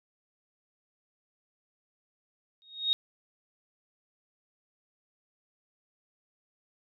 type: tone with exponential growth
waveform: sine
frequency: 3737 Hz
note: A#7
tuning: 4 cents sharp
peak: -20 dBFS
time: 2.62-2.93 s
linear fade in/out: 0 ms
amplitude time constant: 67 ms
effects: none

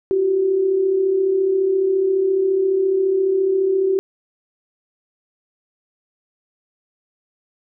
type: tone pair together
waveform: sine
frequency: 349.2 / 383.7 Hz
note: F4 / G4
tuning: 0 / -37 cents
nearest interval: major second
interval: 163 cents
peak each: -25 / -15 dBFS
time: 0.11-3.99 s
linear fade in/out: 0 ms
effects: none

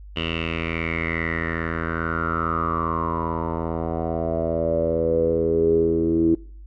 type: tone with low-pass filter sweep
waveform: 10% pulse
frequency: 82.41 Hz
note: E2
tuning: in tune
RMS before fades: -23 dBFS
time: 0.16-6.35 s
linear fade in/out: 5 ms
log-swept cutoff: 2900 to 330 Hz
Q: 9.4
effects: noise-tail reverb RT60 0.5 s tail -24 dB re dry + added 50 Hz sine -38 dBFS peak until 6.66 s

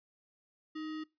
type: tone with sample-and-hold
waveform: sine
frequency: 311.1 Hz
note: D#4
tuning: in tune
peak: -37 dBFS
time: 0.75-1.04 s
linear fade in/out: 10 ms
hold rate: 1575 Hz
effects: noise-tail reverb RT60 0.2 s tail -20 dB re dry + resampled to 11025 Hz

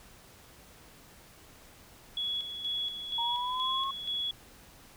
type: tone with tremolo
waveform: sine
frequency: 3370 Hz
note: G#7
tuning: 25 cents sharp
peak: -30 dBFS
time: 2.17-4.31 s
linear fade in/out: 2 ms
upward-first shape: square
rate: 2.1 Hz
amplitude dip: 55%
type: linear sweep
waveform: sine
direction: up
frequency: 928 to 1093 Hz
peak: -31 dBFS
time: 3.18-3.91 s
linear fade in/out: 5 ms
effects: pink hiss -55 dBFS RMS until 4.96 s

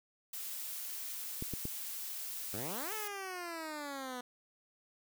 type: noise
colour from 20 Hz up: blue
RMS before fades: -42 dBFS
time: 0.33-3.08 s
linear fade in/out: 5 ms
type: clicks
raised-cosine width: 3 ms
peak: -26 dBFS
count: 3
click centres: 1.424 / 1.537 / 1.654 s
type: exponential two-way sweep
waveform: 10% pulse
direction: up then down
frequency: 89.7 to 440 to 244.7 Hz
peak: -32 dBFS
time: 2.53-4.21 s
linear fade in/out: 5 ms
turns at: 2.93 s
effects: none

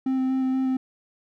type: tone with vibrato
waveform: triangle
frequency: 261.6 Hz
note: C4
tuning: in tune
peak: -19 dBFS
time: 0.06-0.77 s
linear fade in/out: 5 ms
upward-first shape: square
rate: 4.2 Hz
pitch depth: 9 cents each way
effects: none

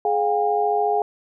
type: tone cluster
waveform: sine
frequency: 420.5 / 711 / 805 Hz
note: G#4 / F5 / G5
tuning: +22 / +31 / +46 cents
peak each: -22 dBFS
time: 0.05-1.02 s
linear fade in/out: 2 ms
effects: none

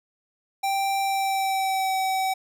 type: tone with pitch glide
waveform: square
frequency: 784 to 762.6 Hz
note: G5 to G5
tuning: 0 to -48 cents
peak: -23 dBFS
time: 0.63-2.34 s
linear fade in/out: 10 ms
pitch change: -48 cents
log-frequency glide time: 1.01-1.95 s
effects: none

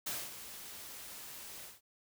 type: noise with ADSR envelope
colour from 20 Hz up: white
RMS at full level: -37 dBFS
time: 0.06-1.81 s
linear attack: 10 ms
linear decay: 230 ms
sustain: -11 dB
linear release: 180 ms
effects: none

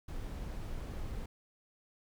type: noise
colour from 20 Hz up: brown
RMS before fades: -40 dBFS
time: 0.08-1.26 s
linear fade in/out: 5 ms
effects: none

